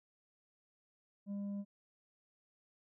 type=tone with tanh clipping; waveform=triangle; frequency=201 Hz; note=G3; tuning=44 cents sharp; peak=-39 dBFS; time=1.26-1.65 s; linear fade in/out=50 ms; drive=9 dB; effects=none